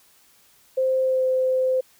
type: tone with pitch glide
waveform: sine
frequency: 522 to 516.9 Hz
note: C5 to C5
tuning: -4 to -21 cents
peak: -18 dBFS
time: 0.77-1.81 s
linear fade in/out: 10 ms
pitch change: -17 cents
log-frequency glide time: 1.03-1.25 s
effects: white hiss -57 dBFS RMS until 1.99 s